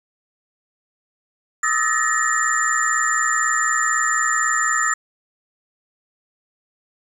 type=tone cluster; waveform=sine; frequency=1243 / 1303 / 1752 / 1876 / 7190 Hz; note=D#6 / E6 / A6 / A#6 / A8; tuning=-2 / -20 / -8 / +11 / +36 cents; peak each=-23 dBFS; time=1.63-4.94 s; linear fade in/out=5 ms; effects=tanh soft clip ceiling -5 dBFS + 8-bit